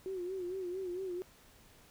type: tone with vibrato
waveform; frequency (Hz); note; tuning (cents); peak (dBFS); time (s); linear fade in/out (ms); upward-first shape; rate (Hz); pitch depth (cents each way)
sine; 367.6; F#4; -11; -36; 0.06-1.22; 0; sine; 4.4; 84
effects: pink hiss -61 dBFS RMS until 1.9 s